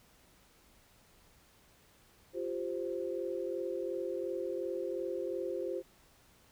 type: chord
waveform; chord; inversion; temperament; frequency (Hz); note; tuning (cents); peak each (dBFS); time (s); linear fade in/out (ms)
sine; F suspended second; none; equal; 349.2 / 392 / 523.3; F4 / G4 / C5; 0 / 0 / 0; -38 / -39 / -38; 2.33-5.83; 50
effects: pink hiss -64 dBFS RMS until 6.51 s